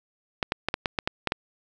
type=clicks; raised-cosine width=0.3 ms; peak=-8 dBFS; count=9; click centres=0.428 / 0.521 / 0.686 / 0.741 / 0.858 / 0.988 / 1.075 / 1.273 / 1.321 s; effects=none